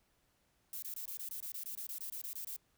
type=noise bursts; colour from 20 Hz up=violet; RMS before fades=-43 dBFS; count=16; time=0.73-2.564 s; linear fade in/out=2 ms; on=94 ms; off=22 ms; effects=pink hiss -75 dBFS RMS until 2.77 s